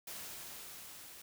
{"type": "noise with level ramp", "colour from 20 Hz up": "white", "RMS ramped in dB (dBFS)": [-45, -53], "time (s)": [0.07, 1.22], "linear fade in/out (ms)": 5, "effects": []}